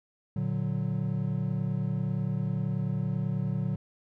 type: chord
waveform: triangle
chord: Bb augmented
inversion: none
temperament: equal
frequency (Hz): 116.54 / 146.83 / 185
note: Bb2 / D3 / F#3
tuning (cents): 0 / 0 / 0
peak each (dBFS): -30 / -29 / -30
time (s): 0.36-3.76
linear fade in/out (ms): 5
effects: none